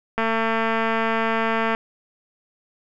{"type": "click train", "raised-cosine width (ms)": 0.5, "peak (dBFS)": -8, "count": 354, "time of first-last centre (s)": [0.18, 1.749], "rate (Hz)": 225, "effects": []}